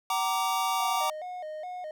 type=chord; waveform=square; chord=Gb augmented; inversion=none; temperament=equal with one note detuned; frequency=758.6 / 932.3 / 1174.7 Hz; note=Gb5 / Bb5 / D6; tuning=+43 / 0 / 0 cents; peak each=-31 dBFS; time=0.1-1.1 s; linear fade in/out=2 ms
type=tone with vibrato; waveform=triangle; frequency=669 Hz; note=E5; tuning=25 cents sharp; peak=-33 dBFS; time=0.8-1.91 s; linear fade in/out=2 ms; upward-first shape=square; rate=2.4 Hz; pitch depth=140 cents each way
effects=none